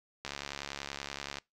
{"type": "click train", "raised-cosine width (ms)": 0.2, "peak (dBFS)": -20, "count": 81, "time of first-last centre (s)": [0.25, 1.385], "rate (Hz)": 70.5, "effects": ["noise-tail reverb RT60 0.2 s tail -24 dB re dry"]}